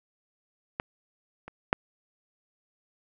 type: clicks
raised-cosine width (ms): 0.5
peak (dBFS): -14 / -26 / -6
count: 3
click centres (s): 0.799 / 1.48 / 1.729
effects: none